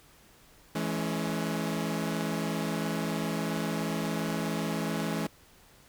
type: chord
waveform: sawtooth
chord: C# minor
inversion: first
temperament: equal with one note detuned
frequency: 164.81 / 212.1 / 277.2 Hz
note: E3 / G#3 / C#4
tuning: 0 / +37 / 0 cents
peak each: -29 / -29 / -32 dBFS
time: 0.75-5.27 s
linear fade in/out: 5 ms
effects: pink hiss -58 dBFS RMS until 5.88 s